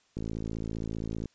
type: click train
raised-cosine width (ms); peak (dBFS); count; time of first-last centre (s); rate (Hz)
3; -22; 61; 0.17-1.257; 55.2
effects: white hiss -67 dBFS RMS until 1.34 s + resampled to 16000 Hz